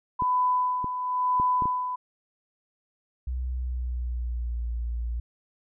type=tone with tremolo; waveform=sine; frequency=1000 Hz; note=B5; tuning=21 cents sharp; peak=-20 dBFS; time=0.19-1.96 s; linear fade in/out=10 ms; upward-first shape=sine; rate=1 Hz; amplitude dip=60%
type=clicks; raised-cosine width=3 ms; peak=-21 dBFS; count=5; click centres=0.222 / 0.844 / 1.399 / 1.622 / 1.656 s
type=tone with pitch glide; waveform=sine; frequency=63 to 58.44 Hz; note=B1 to A#1; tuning=+35 to +5 cents; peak=-27 dBFS; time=3.27-5.2 s; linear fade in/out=5 ms; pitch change=-130 cents; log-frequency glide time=3.51-4.65 s
effects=none